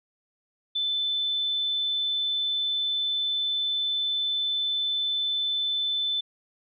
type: tone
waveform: sine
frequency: 3520 Hz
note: A7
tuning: in tune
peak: -24 dBFS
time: 0.75-6.21 s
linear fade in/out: 10 ms
effects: none